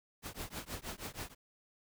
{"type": "noise with tremolo", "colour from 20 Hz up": "pink", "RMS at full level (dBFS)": -40, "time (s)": [0.22, 1.35], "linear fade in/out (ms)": 50, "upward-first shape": "triangle", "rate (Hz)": 6.3, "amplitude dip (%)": 100, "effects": []}